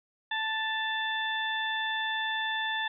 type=harmonic tone with a mistuned harmonic; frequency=880 Hz; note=A5; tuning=in tune; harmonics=1 / 2 / 3 / 4; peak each=-34 / -31 / -43 / -35 dBFS; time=0.31-2.88 s; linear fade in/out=5 ms; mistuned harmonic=3; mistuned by=+32 cents; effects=none